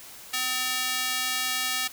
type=tone with high-pass filter; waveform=square; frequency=255.3 Hz; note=C4; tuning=42 cents flat; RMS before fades=-28 dBFS; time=0.33-1.88 s; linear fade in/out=10 ms; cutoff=2100 Hz; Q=0.73; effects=white hiss -45 dBFS RMS until 1.92 s

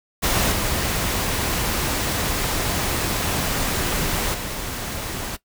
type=noise with level steps; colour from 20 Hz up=pink; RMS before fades=-20 / -23 / -29 dBFS; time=0.22-5.37 s; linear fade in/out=20 ms; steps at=0.52 / 4.34 s; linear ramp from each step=2 ms; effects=noise-tail reverb RT60 0.1 s tail -17 dB re dry

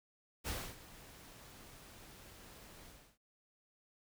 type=noise with ADSR envelope; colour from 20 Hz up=pink; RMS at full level=-39 dBFS; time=0.44-3.18 s; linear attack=35 ms; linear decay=280 ms; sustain=-17 dB; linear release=310 ms; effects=none

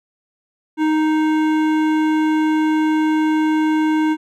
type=tone with hard clipping; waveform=sine; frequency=311.1 Hz; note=D#4; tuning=in tune; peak=-16 dBFS; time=0.77-4.17 s; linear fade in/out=50 ms; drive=14 dB; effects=none

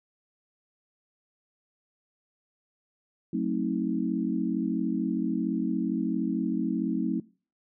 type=chord; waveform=sine; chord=F# diminished seventh; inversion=none; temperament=just; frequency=185 / 222 / 266.4 / 319.7 Hz; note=F#3 / A3 / C4 / Eb4; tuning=0 / +16 / +31 / +47 cents; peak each=-31 dBFS; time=3.33-7.2 s; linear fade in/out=5 ms; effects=noise-tail reverb RT60 0.4 s tail -23 dB re dry

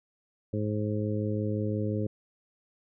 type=harmonic tone; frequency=105.7 Hz; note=G#2; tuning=31 cents sharp; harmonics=1 / 2 / 3 / 4 / 5; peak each=-30 / -33 / -35 / -36 / -37 dBFS; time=0.53-2.07 s; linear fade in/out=5 ms; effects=none

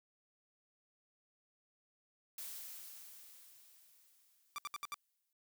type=noise with exponential decay; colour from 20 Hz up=blue; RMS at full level=-45 dBFS; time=2.38-5.33 s; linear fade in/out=2 ms; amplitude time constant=640 ms
type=tone bursts; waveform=sawtooth; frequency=1174.7 Hz; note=D6; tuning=in tune; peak=-36 dBFS; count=5; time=4.56-4.943 s; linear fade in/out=0 ms; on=23 ms; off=67 ms
effects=none

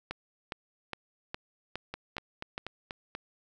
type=two click trains; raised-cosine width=0.3 ms; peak=-21 / -19 dBFS; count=6 / 7; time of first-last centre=1.94-3.151 / 0.11-2.579 s; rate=4.13 / 2.43 Hz; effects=none

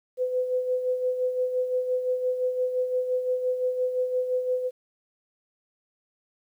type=tone with tremolo; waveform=sine; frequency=505 Hz; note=B4; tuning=39 cents sharp; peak=-21 dBFS; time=0.17-4.71 s; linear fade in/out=50 ms; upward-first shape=sine; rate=5.8 Hz; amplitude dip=55%; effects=10-bit

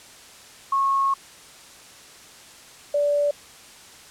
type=tone pair in turn; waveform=sine; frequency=1093 / 580.6 Hz; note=C#6 / D5; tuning=-25 / -20 cents; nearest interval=major seventh; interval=1095 cents; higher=first; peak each=-18 dBFS; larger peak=neither; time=0.72-1.14 / 2.94-3.31 s; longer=first; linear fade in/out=5 ms; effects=white hiss -46 dBFS RMS until 4.1 s + low-pass 9000 Hz 12 dB/octave

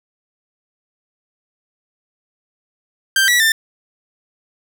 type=tone with pitch steps; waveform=sawtooth; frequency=1573 / 1942 / 1789 Hz; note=G6 / B6 / A6; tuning=+6 / -30 / +28 cents; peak=-8 dBFS; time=3.16-3.52 s; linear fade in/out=2 ms; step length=120 ms; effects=none

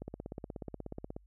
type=click train; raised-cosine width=2 ms; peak=-27 dBFS; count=20; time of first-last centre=0.02-1.165 s; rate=16.6 Hz; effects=added 50 Hz sine -59 dBFS peak until 1.26 s

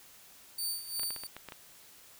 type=tone with tremolo; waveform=15% pulse; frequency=4584 Hz; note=D8; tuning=43 cents flat; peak=-25 dBFS; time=0.58-1.27 s; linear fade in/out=5 ms; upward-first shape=sine; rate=2.8 Hz; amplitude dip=75%
type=clicks; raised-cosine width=0.3 ms; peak=-27 dBFS; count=8; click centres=0.996 / 1.033 / 1.106 / 1.163 / 1.236 / 1.366 / 1.487 / 1.522 s
effects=white hiss -56 dBFS RMS until 2.19 s

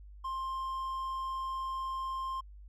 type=tone; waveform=triangle; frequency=1056 Hz; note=C6; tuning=16 cents sharp; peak=-32 dBFS; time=0.24-2.41 s; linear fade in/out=10 ms; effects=added 50 Hz sine -48 dBFS peak until 2.68 s

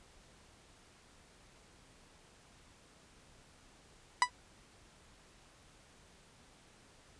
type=tone with exponential decay; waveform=30% pulse; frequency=987.8 Hz; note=B5; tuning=in tune; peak=-17 dBFS; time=4.22-4.3 s; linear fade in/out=1 ms; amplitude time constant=16 ms; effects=pink hiss -62 dBFS RMS until 7.19 s + resampled to 22050 Hz

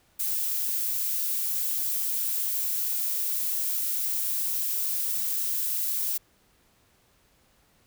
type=noise; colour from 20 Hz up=violet; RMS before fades=-28 dBFS; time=0.19-6.18 s; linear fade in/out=10 ms; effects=pink hiss -64 dBFS RMS until 7.86 s

